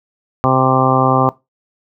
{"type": "harmonic tone", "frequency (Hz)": 130.81, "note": "C3", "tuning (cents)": 0, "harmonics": [1, 2, 3, 4, 5, 6, 7, 8, 9], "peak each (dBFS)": [-17, -18, -22, -20, -21, -17, -23, -19, -18], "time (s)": [0.44, 1.29], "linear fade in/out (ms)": 0, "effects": ["noise-tail reverb RT60 0.2 s tail -19 dB re dry"]}